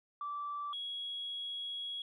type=tone pair in turn; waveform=sine; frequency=1164 / 3325 Hz; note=D6 / G#7; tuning=-16 / +1 cents; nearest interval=octave + tritone; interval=1817 cents; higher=second; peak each=-36 / -37 dBFS; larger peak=first; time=0.21-0.73 / 0.73-2.02 s; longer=second; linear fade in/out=2 ms; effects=tanh soft clip ceiling -32 dBFS